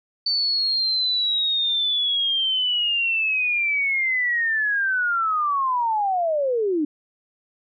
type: linear sweep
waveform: sine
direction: down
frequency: 4538 to 285.8 Hz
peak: -19 dBFS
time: 0.26-6.85 s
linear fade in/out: 5 ms
effects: none